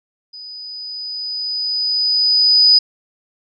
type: tone with level ramp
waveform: sine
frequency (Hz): 4978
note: D#8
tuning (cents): 0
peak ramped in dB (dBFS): -32 to -6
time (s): 0.33-2.79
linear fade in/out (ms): 10
effects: none